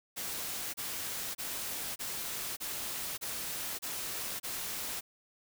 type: noise bursts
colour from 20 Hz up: white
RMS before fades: -38 dBFS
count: 8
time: 0.16-5.01 s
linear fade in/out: 20 ms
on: 580 ms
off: 30 ms
effects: none